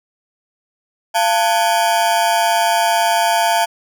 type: ring-modulated tone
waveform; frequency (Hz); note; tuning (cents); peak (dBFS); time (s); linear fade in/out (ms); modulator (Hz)
40% pulse; 790; G5; +13; -9; 1.14-3.66; 20; 101
effects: none